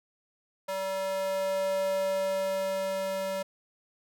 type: tone with high-pass filter sweep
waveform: square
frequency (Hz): 191.9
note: G3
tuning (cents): -37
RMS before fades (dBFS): -30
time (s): 0.68-3.43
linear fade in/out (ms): 10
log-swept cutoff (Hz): 680 to 450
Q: 4
effects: none